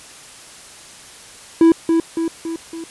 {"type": "tone with echo", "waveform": "triangle", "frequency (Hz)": 329.6, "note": "E4", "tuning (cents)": 0, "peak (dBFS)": -5, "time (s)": [1.61, 1.72], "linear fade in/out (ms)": 2, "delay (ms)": 280, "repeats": 4, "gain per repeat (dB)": -5, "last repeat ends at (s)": 2.84, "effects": ["white hiss -40 dBFS RMS until 2.9 s", "resampled to 24000 Hz"]}